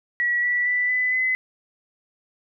sine tone with pitch steps, 1930 / 1953.6 / 1977.4 / 2002 / 2026 Hz, B6 / B6 / B6 / B6 / B6, -40 / -19 / +2 / +23 / +44 cents, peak -19 dBFS, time 0.2-1.35 s, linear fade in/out 0 ms, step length 230 ms, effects none

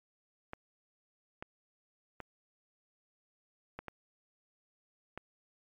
clicks, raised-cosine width 0.5 ms, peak -26 dBFS, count 6, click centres 0.534 / 1.425 / 2.203 / 3.79 / 3.883 / 5.176 s, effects MP3 96 kbps

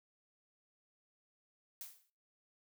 blue noise with exponential decay, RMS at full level -44 dBFS, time 1.81-2.1 s, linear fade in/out 1 ms, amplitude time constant 63 ms, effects noise-tail reverb RT60 0.4 s tail -22 dB re dry

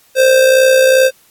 square tone with amplitude modulation, 523.3 Hz, C5, in tune, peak -5 dBFS, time 0.15-1.11 s, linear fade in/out 50 ms, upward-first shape sine, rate 62.5 Hz, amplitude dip 45%, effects white hiss -50 dBFS RMS until 1.3 s + AAC 64 kbps

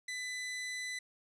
sawtooth tone, 2000 Hz, B6, 21 cents sharp, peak -34 dBFS, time 0.08-0.99 s, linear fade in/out 5 ms, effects resampled to 22050 Hz + 12-bit

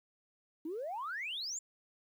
sine exponential sweep, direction up, 298.7 to 7459 Hz, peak -36 dBFS, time 0.65-1.59 s, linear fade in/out 5 ms, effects tanh soft clip ceiling -32 dBFS + 11-bit

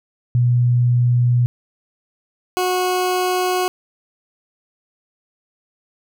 sine / 20% pulse tone pair in turn, 122 / 365.6 Hz, B2 / F#4, -21 / -21 cents, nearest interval octave + perfect fifth, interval 1900 cents, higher second, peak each -12 dBFS, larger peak neither, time 0.35-1.46 / 2.57-3.68 s, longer neither, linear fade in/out 0 ms, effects none

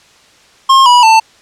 square tone with pitch steps, 1070 / 975.5 / 889.4 Hz, C6 / B5 / A5, +38 / -22 / +18 cents, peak -4 dBFS, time 0.69-1.2 s, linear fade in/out 10 ms, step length 170 ms, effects white hiss -45 dBFS RMS until 1.41 s + low-pass 6000 Hz 12 dB/octave

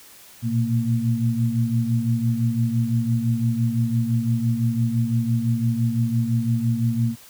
sine tone cluster, 116.2 / 122.1 / 230 Hz, A#2 / B2 / A#3, -5 / -19 / -23 cents, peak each -23 dBFS, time 0.42-7.16 s, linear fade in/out 50 ms, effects white hiss -47 dBFS RMS until 7.29 s

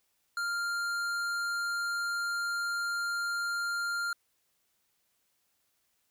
sine tone with tanh clipping, 1396.9 Hz, F6, in tune, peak -32 dBFS, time 0.37-4.13 s, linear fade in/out 2 ms, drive 15 dB, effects white hiss -75 dBFS RMS until 6.1 s

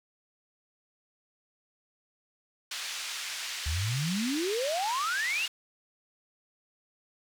pink band-pass noise, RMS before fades -37 dBFS, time 2.71-5.48 s, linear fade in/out 5 ms, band 2200 to 6700 Hz, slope 12 dB/octave
sine exponential sweep, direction up, 71 to 2928 Hz, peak -28 dBFS, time 3.66-5.46 s, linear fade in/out 5 ms
effects none

